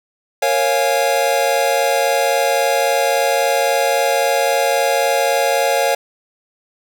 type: chord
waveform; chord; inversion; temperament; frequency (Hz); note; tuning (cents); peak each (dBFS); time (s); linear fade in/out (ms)
square; Bb minor seventh; none; equal with one note detuned; 466.2 / 549.9 / 698.5 / 830.6; Bb4 / Db5 / F5 / Ab5; 0 / -14 / 0 / 0; -23 / -18 / -20 / -22; 0.42-5.95; 5
effects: none